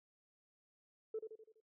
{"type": "tone with echo", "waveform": "sine", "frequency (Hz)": 440, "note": "A4", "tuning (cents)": 0, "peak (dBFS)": -36, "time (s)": [1.14, 1.19], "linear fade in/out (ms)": 5, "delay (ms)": 83, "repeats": 5, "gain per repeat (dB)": -6, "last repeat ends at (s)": 1.605, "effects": ["noise-tail reverb RT60 0.1 s tail -21 dB re dry", "tanh soft clip ceiling -33 dBFS"]}